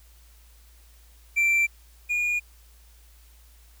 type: tone pair in turn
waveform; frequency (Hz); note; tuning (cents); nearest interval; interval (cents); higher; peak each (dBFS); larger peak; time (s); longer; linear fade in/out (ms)
triangle; 2349 / 2436; D7 / D#7; 0 / -37; minor second; 63; second; -17 / -21; first; 1.36-1.67 / 2.09-2.4; neither; 20
effects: added 57 Hz sine -51 dBFS peak until 3.8 s + white hiss -59 dBFS RMS until 3.8 s